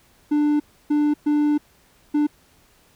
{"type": "tone bursts at uneven times", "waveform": "triangle", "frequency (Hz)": 296.3, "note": "D4", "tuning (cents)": 15, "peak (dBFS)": -14, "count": 4, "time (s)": [[0.31, 0.6], [0.9, 1.14], [1.26, 1.58], [2.14, 2.27]], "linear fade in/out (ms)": 10, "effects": ["pink hiss -57 dBFS RMS until 2.95 s"]}